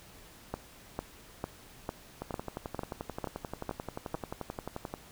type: two click trains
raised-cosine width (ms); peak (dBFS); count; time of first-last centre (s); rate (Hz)
1; -19 / -22; 9 / 32; 0.54-4.144 / 2.22-4.939; 2.22 / 11.4
effects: pink hiss -54 dBFS RMS until 5.11 s